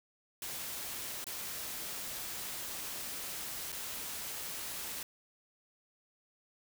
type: noise with dropouts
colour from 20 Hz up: white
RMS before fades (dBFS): -41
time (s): 0.42-5.03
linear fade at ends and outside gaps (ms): 2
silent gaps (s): 1.243-1.267 / 3.72-3.726
effects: none